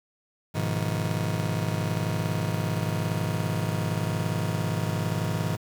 40% pulse chord, F half-diminished seventh, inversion first, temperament just, 104.77 / 125.72 / 157.15 / 174.61 Hz, Ab2 / Cb3 / Eb3 / F3, +16 / +31 / +18 / 0 cents, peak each -29 / -32 / -29 / -32 dBFS, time 0.54-5.57 s, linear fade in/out 20 ms, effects 8-bit

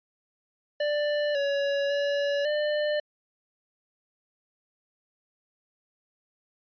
square tone with pitch steps, 590 / 563 / 570 / 598 Hz, D5 / C#5 / C#5 / D5, +8 / +27 / +48 / +31 cents, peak -25 dBFS, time 0.8-3 s, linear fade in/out 5 ms, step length 550 ms, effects resampled to 11025 Hz

